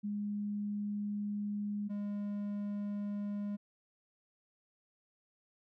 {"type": "tone pair in turn", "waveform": ["sine", "triangle"], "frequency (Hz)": [206.1, 204.6], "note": ["G#3", "G#3"], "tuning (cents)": [-13, -26], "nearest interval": "unison", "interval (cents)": 13, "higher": "first", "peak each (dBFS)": [-34, -33], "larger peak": "second", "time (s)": [[0.03, 1.89], [1.89, 3.57]], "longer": "first", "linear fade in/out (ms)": 20, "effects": []}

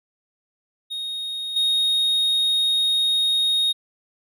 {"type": "tone with level steps", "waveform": "triangle", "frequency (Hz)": 3729, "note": "A#7", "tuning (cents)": 0, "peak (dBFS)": [-25, -16], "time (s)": [0.9, 3.73], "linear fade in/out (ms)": 20, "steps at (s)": 1.56, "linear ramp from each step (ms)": 5, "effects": []}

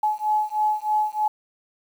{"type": "beating tone pair", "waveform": "sine", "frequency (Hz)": [850, 853.2], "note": ["G#5", "G#5"], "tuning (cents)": [40, 46], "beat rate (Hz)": 3.2, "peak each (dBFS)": -23, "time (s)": [0.03, 1.28], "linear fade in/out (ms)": 5, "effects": ["8-bit"]}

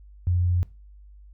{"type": "tone", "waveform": "sine", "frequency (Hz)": 88.7, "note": "F2", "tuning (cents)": 27, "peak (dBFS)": -19, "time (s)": [0.27, 0.63], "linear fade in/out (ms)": 0, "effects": ["noise-tail reverb RT60 0.3 s tail -19 dB re dry", "added 50 Hz sine -45 dBFS peak until 1.33 s"]}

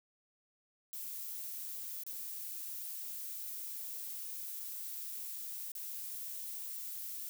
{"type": "noise with dropouts", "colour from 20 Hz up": "violet", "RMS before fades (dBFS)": -43, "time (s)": [0.93, 7.29], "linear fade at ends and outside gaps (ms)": 0, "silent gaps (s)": [[2.035, 2.065], [5.718, 5.752]], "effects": []}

